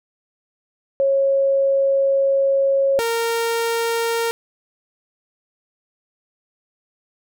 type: tone pair in turn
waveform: sine / sawtooth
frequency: 547 / 461.8 Hz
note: C#5 / A#4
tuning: -23 / -16 cents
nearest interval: minor third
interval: 293 cents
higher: first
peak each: -14 / -15 dBFS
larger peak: first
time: 1-2.99 / 2.99-4.31 s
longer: first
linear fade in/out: 0 ms
effects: none